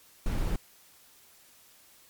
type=noise; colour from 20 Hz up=brown; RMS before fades=-28 dBFS; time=0.26-0.56 s; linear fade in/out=2 ms; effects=white hiss -58 dBFS RMS until 2.09 s + MP3 96 kbps